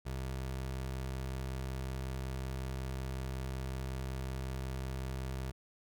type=tone; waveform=25% pulse; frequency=65.41 Hz; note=C2; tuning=in tune; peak=-33 dBFS; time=0.05-5.52 s; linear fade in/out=20 ms; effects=none